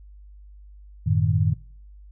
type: tone cluster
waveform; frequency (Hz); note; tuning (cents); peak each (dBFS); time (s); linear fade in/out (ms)
sine; 93.6 / 110.3 / 153.5; F#2 / A2 / D#3; +20 / +5 / -23; -22; 1.06-1.54; 10
effects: noise-tail reverb RT60 0.5 s tail -22 dB re dry + added 50 Hz sine -43 dBFS peak until 2.11 s